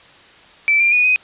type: tone with pitch steps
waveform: sine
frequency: 2323 / 2381 / 2464 / 2504 Hz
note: D7 / D7 / D#7 / D#7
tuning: -20 / +23 / -17 / +10 cents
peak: -11 dBFS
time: 0.68-1.16 s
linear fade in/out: 0 ms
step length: 120 ms
effects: white hiss -45 dBFS RMS until 1.23 s + resampled to 8000 Hz